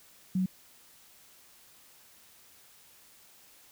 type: tone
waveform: sine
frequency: 186 Hz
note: F#3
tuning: 9 cents sharp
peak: -25 dBFS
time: 0.35-0.46 s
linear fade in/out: 5 ms
effects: white hiss -58 dBFS RMS until 3.71 s